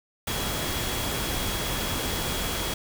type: tone in noise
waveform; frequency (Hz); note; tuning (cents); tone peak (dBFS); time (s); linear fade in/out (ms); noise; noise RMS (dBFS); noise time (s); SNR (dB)
sine; 3322; G#7; 0; -37; 0.27-2.74; 5; pink; -29; 0.27-2.74; -11
effects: none